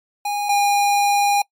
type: tone pair in turn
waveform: square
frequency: 820 / 812 Hz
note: G#5 / G#5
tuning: -22 / -39 cents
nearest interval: unison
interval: 17 cents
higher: first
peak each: -21 / -15 dBFS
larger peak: second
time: 0.25-0.49 / 0.49-1.42 s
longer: second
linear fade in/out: 5 ms
effects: noise-tail reverb RT60 0.1 s tail -24 dB re dry + MP3 64 kbps